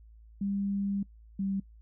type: tone pair in turn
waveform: sine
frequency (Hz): 199 / 195.13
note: G3 / G3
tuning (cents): +26 / -8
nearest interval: unison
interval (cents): 34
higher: first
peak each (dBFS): -28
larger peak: neither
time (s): 0.41-1.03 / 1.39-1.6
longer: first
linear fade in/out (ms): 5
effects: noise-tail reverb RT60 0.1 s tail -22 dB re dry + added 55 Hz sine -51 dBFS peak until 1.81 s